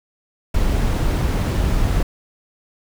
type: noise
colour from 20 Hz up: brown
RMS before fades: -18 dBFS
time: 0.54-2.03 s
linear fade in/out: 5 ms
effects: none